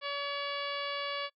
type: harmonic tone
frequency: 568 Hz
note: C#5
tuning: 42 cents sharp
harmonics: 1 / 2 / 3 / 4 / 5 / 6 / 7 / 8 / 9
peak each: -39 / -38 / -42 / -42 / -43 / -43 / -50 / -46 / -58 dBFS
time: 0.01-1.3 s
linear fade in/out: 50 ms
effects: noise-tail reverb RT60 0.1 s tail -23 dB re dry